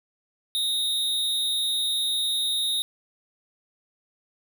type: tone with amplitude modulation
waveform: square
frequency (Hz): 3729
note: A#7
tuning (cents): 0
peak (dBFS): -21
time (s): 0.55-2.82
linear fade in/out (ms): 0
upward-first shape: sine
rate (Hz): 240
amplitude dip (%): 60
effects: none